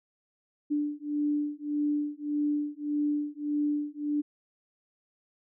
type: beating tone pair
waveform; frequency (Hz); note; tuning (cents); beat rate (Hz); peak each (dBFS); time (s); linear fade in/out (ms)
sine; 293.7 / 295.4; D4 / D4; 0 / +10; 1.7; -30 / -30; 0.7-4.22; 20
effects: none